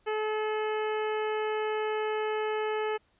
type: harmonic tone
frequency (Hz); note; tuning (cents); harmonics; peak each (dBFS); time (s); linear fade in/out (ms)
430.2; A4; -39; 1 / 2 / 3 / 4 / 5 / 6 / 7; -29 / -35 / -39 / -41 / -43 / -45 / -46; 0.06-2.98; 20
effects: pink hiss -69 dBFS RMS until 3.19 s + resampled to 8000 Hz